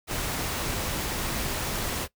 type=noise; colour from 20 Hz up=pink; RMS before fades=-30 dBFS; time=0.07-2.08 s; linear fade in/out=50 ms; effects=noise-tail reverb RT60 0.1 s tail -19 dB re dry